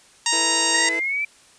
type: harmonic tone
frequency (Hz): 932.3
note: A#5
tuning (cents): 0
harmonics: 1 / 2 / 3 / 4 / 5 / 6 / 7 / 8 / 9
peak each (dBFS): -27 / -27 / -27 / -27 / -27 / -27 / -27 / -27 / -27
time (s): 0.26-0.89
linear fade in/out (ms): 2
type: chord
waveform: 30% pulse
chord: E suspended fourth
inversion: none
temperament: equal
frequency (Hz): 329.6 / 440 / 493.9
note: E4 / A4 / B4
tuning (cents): 0 / 0 / 0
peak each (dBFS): -28 / -33 / -31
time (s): 0.32-1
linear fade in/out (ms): 10
type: exponential sweep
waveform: sine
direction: up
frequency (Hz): 1864.7 to 2352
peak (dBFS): -21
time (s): 0.74-1.25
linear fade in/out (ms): 5
effects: white hiss -52 dBFS RMS until 1.58 s + resampled to 22050 Hz